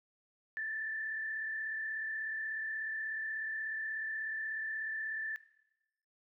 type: tone with frequency modulation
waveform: sine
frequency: 1760 Hz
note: A6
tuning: in tune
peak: -35 dBFS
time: 0.57-5.36 s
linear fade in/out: 0 ms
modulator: 36.5 Hz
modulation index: 0.9
effects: noise-tail reverb RT60 1.0 s tail -19 dB re dry